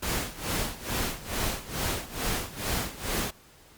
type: noise with tremolo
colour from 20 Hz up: pink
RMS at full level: -28 dBFS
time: 0.02-3.31 s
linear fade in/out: 10 ms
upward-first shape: sine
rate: 2.3 Hz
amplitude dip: 85%
effects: pink hiss -55 dBFS RMS until 3.77 s + Opus 48 kbps